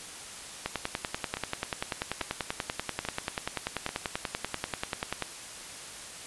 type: two click trains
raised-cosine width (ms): 0.3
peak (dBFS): -13 / -17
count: 48 / 4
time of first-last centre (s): 0.66-5.223 / 1.37-3.891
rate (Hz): 10.3 / 1.19
effects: white hiss -43 dBFS RMS until 6.26 s + resampled to 24000 Hz